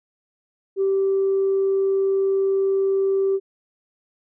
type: tone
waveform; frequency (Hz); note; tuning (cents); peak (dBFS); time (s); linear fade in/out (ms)
sine; 388.8; G4; -14; -16; 0.76-3.4; 50
effects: tanh soft clip ceiling -13 dBFS